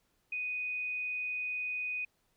sine tone, 2489 Hz, D#7, in tune, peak -33 dBFS, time 0.32-2.05 s, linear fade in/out 5 ms, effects pink hiss -75 dBFS RMS until 2.36 s

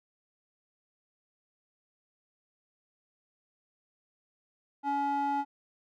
square tone with band-pass filter, 282.3 Hz, C#4, 32 cents sharp, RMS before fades -30 dBFS, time 4.83-5.45 s, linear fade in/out 50 ms, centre 750 Hz, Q 4.1, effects none

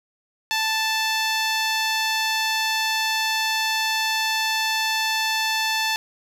10% pulse tone with low-pass filter, 880 Hz, A5, in tune, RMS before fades -23 dBFS, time 0.51-5.96 s, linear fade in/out 0 ms, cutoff 11000 Hz, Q 0.75, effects none

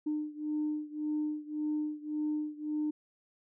sine beating tone pair, 301.9 / 303.7 Hz, D4 / D#4, +48 / -42 cents, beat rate 1.8 Hz, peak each -33 / -35 dBFS, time 0.06-2.91 s, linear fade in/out 10 ms, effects tanh soft clip ceiling -25 dBFS

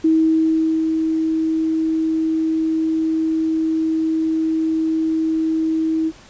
sine tone with ADSR envelope, 320 Hz, D#4, 49 cents sharp, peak -11 dBFS, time 0.04-6.12 s, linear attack 8 ms, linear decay 790 ms, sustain -5 dB, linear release 46 ms, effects pink hiss -45 dBFS RMS until 6.29 s + resampled to 16000 Hz

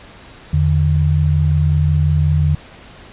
sine tone pair together, 83.79 / 149.3 Hz, E2 / D3, +29 / +29 cents, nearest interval minor seventh, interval 1000 cents, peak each -14 dBFS, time 0.53-2.55 s, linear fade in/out 5 ms, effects pink hiss -40 dBFS RMS until 3.12 s + resampled to 8000 Hz

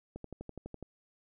click train, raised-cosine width 2 ms, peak -29 dBFS, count 9, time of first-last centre 0.16-0.827 s, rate 12 Hz, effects none

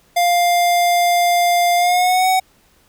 square tone with pitch glide, 700 to 750.2 Hz, F5 to F#5, +4 to +24 cents, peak -13 dBFS, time 0.16-2.4 s, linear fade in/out 10 ms, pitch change +120 cents, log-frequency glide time 1.76-2.29 s, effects pink hiss -55 dBFS RMS until 2.88 s

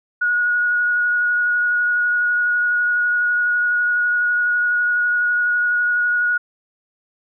sine tone with vibrato, 1452 Hz, F#6, 33 cents flat, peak -15 dBFS, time 0.21-6.38 s, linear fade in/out 10 ms, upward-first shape sine, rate 12 Hz, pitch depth 11 cents each way, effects none

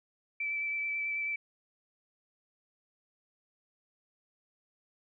sine tone with vibrato, 2319 Hz, D7, 22 cents flat, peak -31 dBFS, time 0.4-1.36 s, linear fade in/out 5 ms, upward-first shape sine, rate 9.2 Hz, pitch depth 14 cents each way, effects none

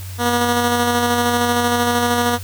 10% pulse tone with tremolo, 240.4 Hz, B3, 46 cents flat, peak -6 dBFS, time 0.18-2.39 s, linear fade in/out 50 ms, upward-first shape square, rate 13 Hz, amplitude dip 25%, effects added 93 Hz sine -28 dBFS peak until 2.43 s + white hiss -38 dBFS RMS until 2.43 s

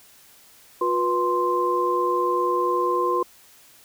sine tone cluster, 357.6 / 487.7 / 1045 Hz, F4 / B4 / C6, +41 / -22 / -2 cents, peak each -24 / -26 / -22 dBFS, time 0.81-3.23 s, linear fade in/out 5 ms, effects white hiss -52 dBFS RMS until 3.84 s

